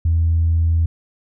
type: tone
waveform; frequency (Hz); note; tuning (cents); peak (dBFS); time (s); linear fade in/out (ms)
sine; 82.5; E2; +2; -12; 0.05-0.86; 5
effects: tanh soft clip ceiling -9 dBFS